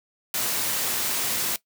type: noise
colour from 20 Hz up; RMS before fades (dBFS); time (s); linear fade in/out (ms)
white; -26; 0.34-1.56; 2
effects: noise-tail reverb RT60 0.1 s tail -18 dB re dry + high-pass 100 Hz 12 dB/octave